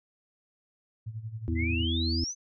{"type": "tone with tremolo", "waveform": "sine", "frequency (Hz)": 110.9, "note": "A2", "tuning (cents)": 14, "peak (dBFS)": -32, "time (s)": [1.06, 1.87], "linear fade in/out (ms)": 10, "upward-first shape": "sine", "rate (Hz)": 11, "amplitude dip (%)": 75}
{"type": "harmonic tone", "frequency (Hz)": 82.2, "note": "E2", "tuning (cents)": -4, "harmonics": [1, 3, 4], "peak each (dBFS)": [-28, -33, -34], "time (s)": [1.48, 2.24], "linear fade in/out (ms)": 0}
{"type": "exponential sweep", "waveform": "sine", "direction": "up", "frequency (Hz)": [1975.5, 6272], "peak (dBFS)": -31, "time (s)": [1.55, 2.35], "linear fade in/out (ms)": 50}
{"effects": []}